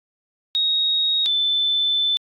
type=tone pair in turn; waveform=sine; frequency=3763 / 3523 Hz; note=A#7 / A7; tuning=+16 / +1 cents; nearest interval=minor second; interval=115 cents; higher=first; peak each=-17 dBFS; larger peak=neither; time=0.55-1.26 / 1.26-2.17 s; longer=second; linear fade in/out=0 ms; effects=AAC 64 kbps